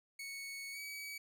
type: tone with pitch glide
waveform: sawtooth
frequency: 2217 to 2275 Hz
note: C#7 to C#7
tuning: 0 to +44 cents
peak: -40 dBFS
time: 0.19-1.18 s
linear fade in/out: 5 ms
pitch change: +44 cents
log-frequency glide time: 0.72-0.79 s
effects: none